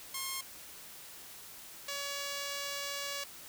5% pulse tone pair in turn, 1071 / 564.9 Hz, C6 / C#5, +40 / +33 cents, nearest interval major seventh, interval 1107 cents, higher first, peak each -24 / -25 dBFS, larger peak first, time 0.14-0.41 / 1.88-3.24 s, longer second, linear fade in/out 5 ms, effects white hiss -50 dBFS RMS until 3.48 s

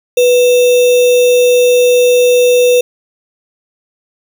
sine tone with sample-and-hold, 492.4 Hz, B4, 5 cents flat, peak -5 dBFS, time 0.17-2.81 s, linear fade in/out 5 ms, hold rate 3150 Hz, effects none

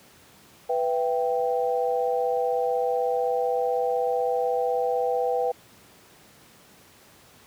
sine chord, E minor, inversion second, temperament equal with one note detuned, 493.9 / 668.1 / 784 Hz, B4 / E5 / G5, 0 / +23 / 0 cents, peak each -24 / -30 / -27 dBFS, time 0.69-5.52 s, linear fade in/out 10 ms, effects pink hiss -53 dBFS RMS until 7.46 s + high-pass 100 Hz 12 dB/octave

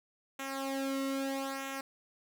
sawtooth tone with flanger, 271 Hz, C#4, 39 cents flat, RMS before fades -36 dBFS, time 0.39-1.81 s, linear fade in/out 5 ms, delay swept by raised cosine 0.21 to 1.21 ms, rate 0.78 Hz, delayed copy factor -0.75, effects none

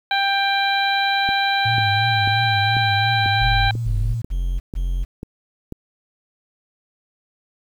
harmonic tone, 790 Hz, G5, 13 cents sharp, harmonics 1 / 2 / 3 / 4 / 5, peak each -20 / -22 / -26 / -30 / -24 dBFS, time 0.11-3.71 s, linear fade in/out 2 ms
click train, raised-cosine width 3 ms, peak -17 dBFS, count 10, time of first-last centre 1.29-5.723 s, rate 2.03 Hz
sine tone with vibrato, 110 Hz, A2, in tune, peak -21 dBFS, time 1.65-4.22 s, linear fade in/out 10 ms, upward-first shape triangle, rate 2.9 Hz, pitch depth 120 cents each way
triangle tone bursts, 44.29 Hz, F1, 25 cents sharp, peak -17 dBFS, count 4, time 3.4-5.05 s, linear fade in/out 20 ms, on 300 ms, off 150 ms
effects 8-bit

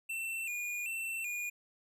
square tone with vibrato, 2559 Hz, D#7, 48 cents sharp, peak -36 dBFS, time 0.09-1.5 s, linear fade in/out 10 ms, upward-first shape square, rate 1.3 Hz, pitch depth 85 cents each way, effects none

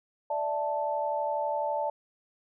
sine chord, D suspended second, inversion none, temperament equal, 587.3 / 659.3 / 880 Hz, D5 / E5 / A5, 0 / 0 / 0 cents, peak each -31 / -35 / -30 dBFS, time 0.3-1.9 s, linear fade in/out 5 ms, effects none

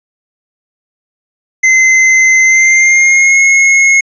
square tone with pitch glide, 2061 to 2167 Hz, C7 to C#7, -27 to -40 cents, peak -5 dBFS, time 1.63-4.01 s, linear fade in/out 10 ms, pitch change +87 cents, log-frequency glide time 2.42-3.39 s, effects resampled to 16000 Hz

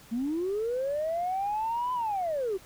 sine linear two-way sweep, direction up then down, 219.2 to 1014 to 359.8 Hz, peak -26 dBFS, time 0.11-2.58 s, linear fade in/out 20 ms, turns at 1.93 s, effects tanh soft clip ceiling -23 dBFS + pink hiss -53 dBFS RMS until 2.65 s

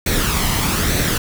pink noise with flanger, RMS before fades -18 dBFS, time 0.06-1.18 s, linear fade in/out 5 ms, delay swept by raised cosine 0.49 to 1 ms, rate 1.1 Hz, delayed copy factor +0.5, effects none

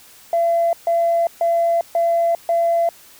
sine tone bursts, 677 Hz, E5, 46 cents sharp, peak -13 dBFS, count 5, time 0.33-2.89 s, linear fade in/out 2 ms, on 400 ms, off 140 ms, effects tanh soft clip ceiling -10 dBFS + white hiss -46 dBFS RMS until 3.19 s

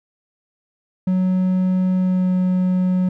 triangle tone with pitch glide, 185 to 183.51 Hz, F#3 to F#3, 0 to -14 cents, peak -13 dBFS, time 1.07-3.09 s, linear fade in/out 5 ms, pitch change -14 cents, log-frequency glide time 1.95-2.31 s, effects none

